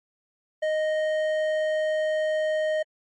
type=tone with hard clipping; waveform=triangle; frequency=621 Hz; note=D#5; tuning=3 cents flat; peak=-24 dBFS; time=0.62-2.83 s; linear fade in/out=10 ms; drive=12 dB; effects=MP3 48 kbps